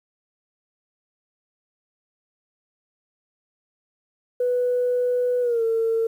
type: tone with pitch glide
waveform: sine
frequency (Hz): 493.9 to 452.9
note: B4 to A#4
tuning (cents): 0 to -50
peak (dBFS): -18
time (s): 4.4-6.07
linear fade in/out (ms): 5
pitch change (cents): -150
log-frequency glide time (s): 5.41-5.63
effects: tanh soft clip ceiling -14 dBFS + 9-bit